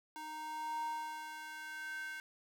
square tone with high-pass filter sweep, 310 Hz, D#4, 6 cents flat, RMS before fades -43 dBFS, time 0.16-2.2 s, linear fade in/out 0 ms, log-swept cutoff 690 to 1700 Hz, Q 6, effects none

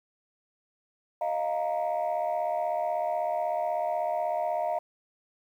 sine chord, Eb suspended second, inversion none, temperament equal, 622.3 / 698.5 / 932.3 Hz, Eb5 / F5 / Bb5, 0 / 0 / 0 cents, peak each -29 / -28 / -33 dBFS, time 1.21-4.79 s, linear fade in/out 5 ms, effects tanh soft clip ceiling -21 dBFS + 10-bit

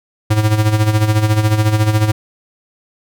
square tone with tremolo, 107.3 Hz, A2, 43 cents flat, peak -9 dBFS, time 0.3-2.12 s, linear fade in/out 10 ms, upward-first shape sine, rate 14 Hz, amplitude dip 65%, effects none

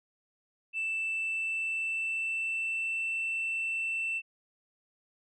sine tone with pitch glide, 2653 to 2675 Hz, E7 to E7, +10 to +25 cents, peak -28 dBFS, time 0.73-4.22 s, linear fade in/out 50 ms, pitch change +15 cents, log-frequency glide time 1.04-3.15 s, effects tanh soft clip ceiling -27 dBFS

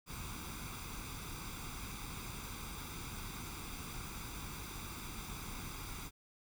pink noise with comb filter, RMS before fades -45 dBFS, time 0.06-6.11 s, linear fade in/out 50 ms, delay 0.83 ms, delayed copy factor +0.7, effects none

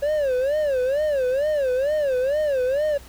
triangle tone with vibrato, 555 Hz, C#5, 2 cents sharp, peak -17 dBFS, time 0.02-2.98 s, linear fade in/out 10 ms, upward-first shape sine, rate 2.2 Hz, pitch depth 180 cents each way, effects added 60 Hz sine -45 dBFS peak until 3.08 s + pink hiss -47 dBFS RMS until 3.08 s

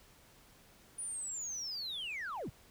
sine linear sweep, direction down, 9680 to 55 Hz, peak -36 dBFS, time 0.98-2.5 s, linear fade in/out 10 ms, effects tanh soft clip ceiling -36 dBFS + pink hiss -62 dBFS RMS until 2.7 s

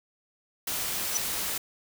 white noise, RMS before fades -31 dBFS, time 0.67-1.58 s, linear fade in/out 5 ms
sine tone with exponential growth, 5920 Hz, F#8, in tune, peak -20 dBFS, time 1.09-1.17 s, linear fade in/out 0 ms, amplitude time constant 16 ms
effects none

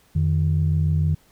sine tone pair together, 87.31 / 153.85 Hz, F2 / D#3, 0 / -19 cents, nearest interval minor seventh, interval 981 cents, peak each -19 dBFS, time 0.15-1.15 s, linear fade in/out 10 ms, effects tanh soft clip ceiling -11 dBFS + pink hiss -58 dBFS RMS until 1.31 s

